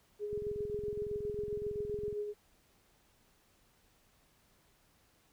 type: tone with tremolo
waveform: sine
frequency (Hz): 416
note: G#4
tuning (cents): +3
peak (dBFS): -33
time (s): 0.19-2.34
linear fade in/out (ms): 50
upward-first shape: sine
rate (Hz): 7.6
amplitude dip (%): 45
type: click train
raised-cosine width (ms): 5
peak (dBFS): -34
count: 40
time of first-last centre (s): 0.33-2.127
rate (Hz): 21.7
effects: pink hiss -69 dBFS RMS until 5.32 s